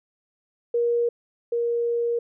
sine tone pair in turn, 473.5 / 471.2 Hz, A#4 / A#4, +27 / +19 cents, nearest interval unison, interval 8 cents, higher first, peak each -19 / -21 dBFS, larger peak first, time 0.74-1.09 / 1.52-2.19 s, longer second, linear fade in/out 5 ms, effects none

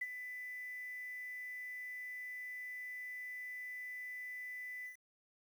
sine tone with ADSR envelope, 1995 Hz, B6, 17 cents sharp, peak -34 dBFS, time 0.01-4.97 s, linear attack 8 ms, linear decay 39 ms, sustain -9 dB, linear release 110 ms, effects 10-bit

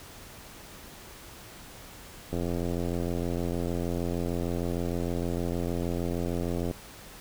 click train, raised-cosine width 2 ms, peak -18 dBFS, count 380, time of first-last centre 2.33-6.712 s, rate 86.5 Hz, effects pink hiss -47 dBFS RMS until 7.2 s

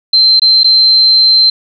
sine tone with dropouts, 4115 Hz, C8, 30 cents flat, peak -4 dBFS, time 0.13-1.5 s, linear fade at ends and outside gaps 5 ms, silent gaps 0.397-0.418 / 0.634-0.643 s, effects none

